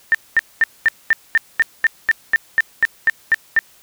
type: tone bursts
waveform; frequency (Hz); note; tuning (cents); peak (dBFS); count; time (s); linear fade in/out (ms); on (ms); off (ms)
sine; 1800; A6; +39; -9; 15; 0.12-3.59; 0; 26; 220
effects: white hiss -50 dBFS RMS until 3.82 s